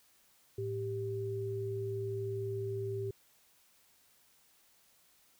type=tone pair together; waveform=sine; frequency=109.87 / 392 Hz; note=A2 / G4; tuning=-2 / 0 cents; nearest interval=octave + minor seventh; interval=2202 cents; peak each=-38 / -36 dBFS; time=0.58-3.11 s; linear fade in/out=5 ms; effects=white hiss -67 dBFS RMS until 5.39 s